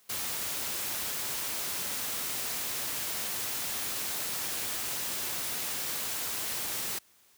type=noise; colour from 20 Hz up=white; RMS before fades=-34 dBFS; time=0.09-6.99 s; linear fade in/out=10 ms; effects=white hiss -63 dBFS RMS until 7.37 s + high-pass 60 Hz 12 dB/octave